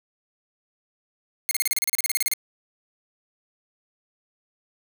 5% pulse tone bursts, 2141 Hz, C7, 39 cents sharp, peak -10 dBFS, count 16, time 1.49-2.336 s, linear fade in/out 0 ms, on 21 ms, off 34 ms, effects none

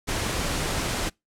pink noise, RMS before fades -27 dBFS, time 0.07-1.1 s, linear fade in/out 20 ms, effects noise-tail reverb RT60 0.2 s tail -26 dB re dry + low-pass 10000 Hz 12 dB/octave

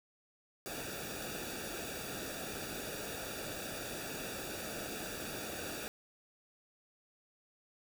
pink noise with comb filter, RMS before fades -42 dBFS, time 0.66-5.88 s, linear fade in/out 0 ms, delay 0.96 ms, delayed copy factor -0.8, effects none

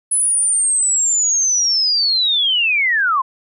sine linear sweep, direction down, 10190 to 1005 Hz, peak -13 dBFS, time 0.11-3.22 s, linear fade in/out 10 ms, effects none

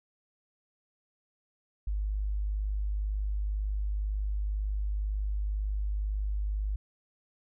sine tone, 51 Hz, G#1, 31 cents flat, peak -28 dBFS, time 1.87-6.76 s, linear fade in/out 5 ms, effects none

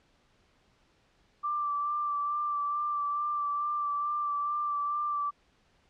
sine tone with vibrato, 1174 Hz, D6, 1 cent flat, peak -28 dBFS, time 1.43-5.31 s, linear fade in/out 20 ms, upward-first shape sine, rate 2.3 Hz, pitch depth 20 cents each way, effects pink hiss -67 dBFS RMS until 5.89 s + low-pass 5000 Hz 12 dB/octave

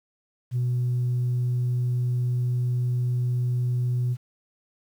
sine tone, 123.47 Hz, B2, in tune, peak -20 dBFS, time 0.51-4.17 s, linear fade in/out 50 ms, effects tanh soft clip ceiling -19 dBFS + 9-bit

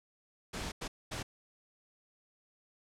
pink noise bursts at uneven times, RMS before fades -39 dBFS, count 3, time 0.53-0.72 / 0.81-0.88 / 1.11-1.23 s, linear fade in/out 10 ms, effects low-pass 8000 Hz 12 dB/octave

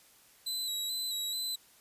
sawtooth tone with vibrato, 3951 Hz, B7, in tune, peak -30 dBFS, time 0.46-1.56 s, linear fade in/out 10 ms, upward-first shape square, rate 2.3 Hz, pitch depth 33 cents each way, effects white hiss -61 dBFS RMS until 1.8 s + resampled to 32000 Hz

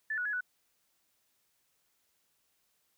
sine tone with pitch steps, 1752 / 1466 / 1687 / 1481 Hz, A6 / F#6 / G#6 / F#6, -8 / -16 / +27 / +1 cents, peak -31 dBFS, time 0.1-0.408 s, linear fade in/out 5 ms, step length 77 ms, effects white hiss -75 dBFS RMS until 2.97 s

